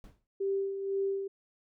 brown noise with exponential decay, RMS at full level -46 dBFS, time 0.04-0.27 s, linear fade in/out 1 ms, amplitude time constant 48 ms
sine tone with tremolo, 392 Hz, G4, in tune, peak -27 dBFS, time 0.4-1.28 s, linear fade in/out 10 ms, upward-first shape sine, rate 2 Hz, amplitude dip 55%
effects none

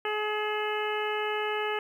harmonic tone with a mistuned harmonic, 423.7 Hz, G#4, 35 cents sharp, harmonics 1 / 2 / 3 / 4 / 5 / 6 / 7, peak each -31 / -34 / -36 / -37 / -38 / -39 / -39 dBFS, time 0.05-1.79 s, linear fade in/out 2 ms, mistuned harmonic 6, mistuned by +32 cents, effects 10-bit

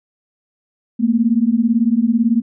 sine beating tone pair, 221.9 / 239.9 Hz, A3 / A#3, +15 / +50 cents, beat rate 18 Hz, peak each -15 dBFS, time 0.99-2.42 s, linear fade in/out 20 ms, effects none

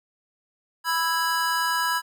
square chord, E major, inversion second, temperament just, 988.9 / 1318.5 / 1648.1 Hz, B5 / E6 / G#6, +2 / 0 / -14 cents, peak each -26 / -30 / -27 dBFS, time 0.84-2.02 s, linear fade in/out 50 ms, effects none

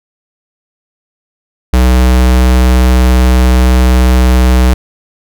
square tone, 62.8 Hz, B1, 30 cents sharp, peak -5 dBFS, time 1.73-4.74 s, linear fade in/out 5 ms, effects none

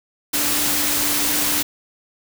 sine tone in noise, 293.7 Hz, D4, in tune, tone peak -30 dBFS, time 0.33-1.63 s, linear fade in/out 10 ms, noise white, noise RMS -20 dBFS, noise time 0.33-1.63 s, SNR -13 dB, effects none

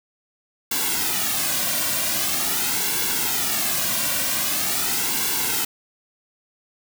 white noise with flanger, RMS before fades -23 dBFS, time 0.71-5.65 s, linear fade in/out 5 ms, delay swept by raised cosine 1.6 to 2.36 ms, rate 0.44 Hz, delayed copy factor -0.7, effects none

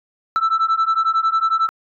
sine beating tone pair, 1318.5 / 1329.5 Hz, E6 / E6, 0 / +14 cents, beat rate 11 Hz, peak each -16 dBFS, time 0.36-1.69 s, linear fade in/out 0 ms, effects tanh soft clip ceiling -12 dBFS

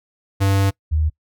square / sine tone pair in turn, 98 / 77.42 Hz, G2 / D#2, 0 / -8 cents, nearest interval major third, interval 408 cents, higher first, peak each -15 dBFS, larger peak neither, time 0.4-0.71 / 0.91-1.1 s, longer first, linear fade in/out 20 ms, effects noise-tail reverb RT60 0.1 s tail -23 dB re dry

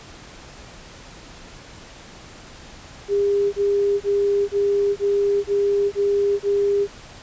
sine tone bursts, 403.2 Hz, G4, 49 cents sharp, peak -16 dBFS, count 8, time 3.08-6.876 s, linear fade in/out 50 ms, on 450 ms, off 28 ms, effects pink hiss -42 dBFS RMS until 7.22 s + resampled to 16000 Hz

